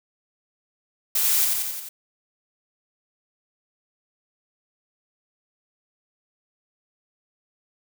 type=noise with echo; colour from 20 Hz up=blue; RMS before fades=-22 dBFS; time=1.15-1.45 s; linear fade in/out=5 ms; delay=88 ms; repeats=5; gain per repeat=-3 dB; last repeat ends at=1.89 s; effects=none